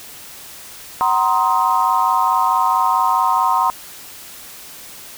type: chord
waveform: sine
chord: C half-diminished seventh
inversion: second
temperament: just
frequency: 753.5 / 941.9 / 1046.5 / 1255.8 Hz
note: Gb5 / Bb5 / C6 / Eb6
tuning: +31 / +18 / 0 / +16 cents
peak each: -21 / -17 / -17 / -22 dBFS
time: 1.01-3.7 s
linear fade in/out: 0 ms
effects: white hiss -37 dBFS RMS until 5.17 s